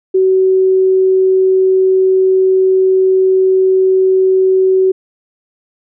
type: tone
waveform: sine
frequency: 377.3 Hz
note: F#4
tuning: 34 cents sharp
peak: -7 dBFS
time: 0.14-4.92 s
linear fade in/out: 10 ms
effects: none